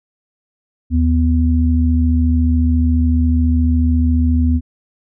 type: tone pair together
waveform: sine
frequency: 77.78 / 247.5 Hz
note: D#2 / B3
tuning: 0 / +4 cents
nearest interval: octave + minor sixth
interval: 2004 cents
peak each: -12 / -16 dBFS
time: 0.9-4.61 s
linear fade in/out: 50 ms
effects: none